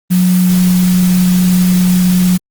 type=tone in noise; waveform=sine; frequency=181.4 Hz; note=F#3; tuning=34 cents flat; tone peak=-7 dBFS; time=0.1-2.38 s; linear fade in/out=20 ms; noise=white; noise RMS=-23 dBFS; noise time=0.1-2.38 s; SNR=+13 dB; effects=Opus 24 kbps